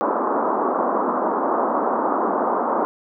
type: band-pass noise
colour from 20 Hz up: white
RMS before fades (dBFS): -21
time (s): 0.01-2.85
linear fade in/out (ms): 0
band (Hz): 220 to 1200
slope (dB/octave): 48
effects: none